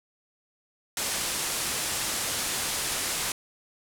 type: low-pass noise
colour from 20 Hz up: white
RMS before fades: -30 dBFS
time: 0.97-3.32 s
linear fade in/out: 2 ms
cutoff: 11000 Hz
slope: 24 dB/octave
effects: none